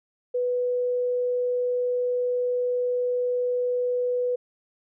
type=tone; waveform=sine; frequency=493.9 Hz; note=B4; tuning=in tune; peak=-22 dBFS; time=0.34-4.36 s; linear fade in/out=10 ms; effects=none